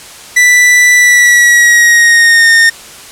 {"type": "tone with pitch glide", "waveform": "45% pulse", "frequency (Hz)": [1975.5, 1832.6], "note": ["B6", "A#6"], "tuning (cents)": [0, -30], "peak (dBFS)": -3, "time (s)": [0.36, 2.7], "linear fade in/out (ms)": 10, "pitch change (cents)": -130, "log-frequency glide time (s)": [0.96, 2.49], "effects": ["white hiss -31 dBFS RMS until 3.11 s", "low-pass 10000 Hz 12 dB/octave"]}